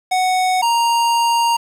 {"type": "tone pair in turn", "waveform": "square", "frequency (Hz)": [741, 933.6], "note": ["F#5", "A#5"], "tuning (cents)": [2, 2], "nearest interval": "major third", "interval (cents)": 400, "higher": "second", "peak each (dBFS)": [-15, -14], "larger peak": "second", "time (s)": [[0.11, 0.62], [0.62, 1.57]], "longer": "second", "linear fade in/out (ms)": 10, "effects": ["low-pass 11000 Hz 12 dB/octave", "7-bit"]}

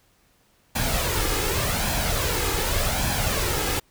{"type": "noise with flanger", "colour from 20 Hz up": "pink", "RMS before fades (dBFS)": -24, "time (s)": [0.75, 3.8], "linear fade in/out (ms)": 10, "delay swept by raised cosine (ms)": [1.2, 2.4], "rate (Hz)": 0.86, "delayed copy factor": 0.55, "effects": ["pink hiss -62 dBFS RMS until 3.9 s"]}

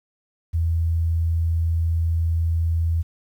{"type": "tone", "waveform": "sine", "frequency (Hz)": 82.7, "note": "E2", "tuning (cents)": 6, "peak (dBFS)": -18, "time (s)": [0.53, 3.03], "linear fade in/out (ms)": 20, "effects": ["9-bit"]}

